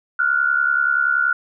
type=tone pair together; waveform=sine; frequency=1400 / 1470.5 Hz; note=F6 / F#6; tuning=+4 / -11 cents; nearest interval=minor second; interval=85 cents; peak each=-18 dBFS; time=0.19-1.33 s; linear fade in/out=5 ms; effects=none

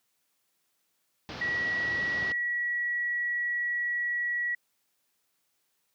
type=low-pass noise; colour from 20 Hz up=pink; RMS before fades=-39 dBFS; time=1.29-2.32 s; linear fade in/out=0 ms; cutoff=5300 Hz; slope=48 dB/octave
type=tone; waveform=sine; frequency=1928 Hz; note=B6; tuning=42 cents flat; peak=-27 dBFS; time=1.41-4.55 s; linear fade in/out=5 ms
effects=white hiss -75 dBFS RMS until 5.94 s + high-pass 100 Hz 12 dB/octave

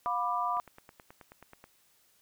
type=chord; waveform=sine; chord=B diminished; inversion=second; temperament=just; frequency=711.2 / 987.8 / 1185.3 Hz; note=F5 / B5 / D6; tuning=+31 / 0 / +16 cents; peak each=-34 / -32 / -32 dBFS; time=0.06-0.6 s; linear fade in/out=0 ms
type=click train; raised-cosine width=0.5 ms; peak=-34 dBFS; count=11; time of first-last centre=0.57-1.641 s; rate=9.34 Hz
effects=white hiss -67 dBFS RMS until 2.21 s

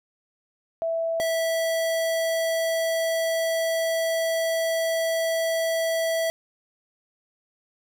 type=tone pair in turn; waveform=sine / square; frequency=659.3 / 655.7 Hz; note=E5 / E5; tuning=0 / -9 cents; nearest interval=unison; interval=9 cents; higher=first; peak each=-23 dBFS; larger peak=neither; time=0.82-1.2 / 1.2-6.3 s; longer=second; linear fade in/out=0 ms; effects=none

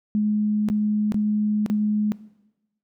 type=tone with dropouts; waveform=sine; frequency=210.8 Hz; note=G#3; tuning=26 cents sharp; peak=-18 dBFS; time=0.15-2.12 s; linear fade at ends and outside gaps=0 ms; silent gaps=0.687-0.7 / 1.121-1.144 / 1.662-1.7 s; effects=noise-tail reverb RT60 1.0 s tail -19 dB re dry

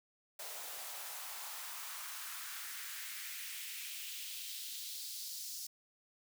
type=noise with high-pass filter sweep; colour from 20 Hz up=white; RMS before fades=-45 dBFS; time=0.39-5.67 s; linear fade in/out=5 ms; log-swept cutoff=560 to 5300 Hz; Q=2; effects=none

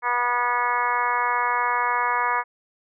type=harmonic tone; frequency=243.2 Hz; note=B3; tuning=26 cents flat; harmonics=2 / 3 / 4 / 5 / 6 / 7 / 8 / 9; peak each=-35 / -32 / -23 / -26 / -32 / -29 / -34 / -31 dBFS; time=0.02-2.44 s; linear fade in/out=50 ms; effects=none

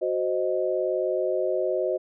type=chord; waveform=sine; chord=C diminished; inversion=second; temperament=equal; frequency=370 / 523.3 / 622.3 Hz; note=Gb4 / C5 / Eb5; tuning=0 / 0 / 0 cents; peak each=-27 dBFS; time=0.01-1.98 s; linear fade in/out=20 ms; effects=none

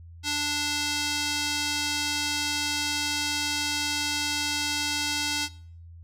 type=tone with band-pass filter; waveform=square; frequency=293.7 Hz; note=D4; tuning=in tune; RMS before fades=-28 dBFS; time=0.23-5.49 s; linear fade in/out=50 ms; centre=4700 Hz; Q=1.2; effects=noise-tail reverb RT60 0.5 s tail -20 dB re dry + added 84 Hz sine -43 dBFS peak until 6.03 s

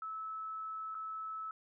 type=tone with dropouts; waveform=sine; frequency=1303 Hz; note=E6; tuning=20 cents flat; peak=-39 dBFS; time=0.02-1.51 s; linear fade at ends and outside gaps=2 ms; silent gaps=0.946-0.95 s; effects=none

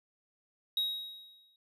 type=tone with exponential decay; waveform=triangle; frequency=3798 Hz; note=A#7; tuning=32 cents sharp; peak=-25 dBFS; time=0.77-1.56 s; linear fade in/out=2 ms; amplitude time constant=170 ms; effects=none

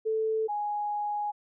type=tone pair in turn; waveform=sine; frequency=440 / 830.6 Hz; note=A4 / G#5; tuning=0 / 0 cents; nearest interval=major seventh; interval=1100 cents; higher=second; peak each=-25 / -28 dBFS; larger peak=first; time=0.05-0.48 / 0.48-1.32 s; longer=second; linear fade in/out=20 ms; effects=none

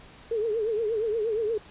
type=tone with vibrato; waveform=sine; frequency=440 Hz; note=A4; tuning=in tune; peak=-24 dBFS; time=0.31-1.58 s; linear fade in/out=5 ms; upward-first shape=triangle; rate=8.5 Hz; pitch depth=130 cents each way; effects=pink hiss -50 dBFS RMS until 1.7 s + resampled to 8000 Hz

